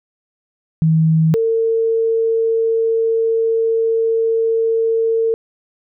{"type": "tone pair in turn", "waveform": "sine", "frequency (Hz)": [160, 452.5], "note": ["D#3", "A4"], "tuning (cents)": [49, 48], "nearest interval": "octave + tritone", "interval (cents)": 1799, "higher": "second", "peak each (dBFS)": [-10, -13], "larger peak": "first", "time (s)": [[0.82, 1.34], [1.34, 5.34]], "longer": "second", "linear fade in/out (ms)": 0, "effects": []}